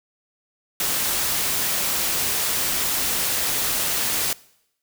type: noise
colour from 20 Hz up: white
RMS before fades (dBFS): -23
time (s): 0.8-4.33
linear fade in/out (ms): 2
effects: noise-tail reverb RT60 0.8 s tail -22 dB re dry